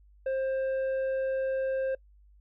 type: tone with tanh clipping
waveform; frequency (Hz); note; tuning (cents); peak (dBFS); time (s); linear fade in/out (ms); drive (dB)
triangle; 530; C5; +22; -28; 0.26-1.95; 5; 10
effects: noise-tail reverb RT60 0.1 s tail -24 dB re dry + added 50 Hz sine -55 dBFS peak until 2.4 s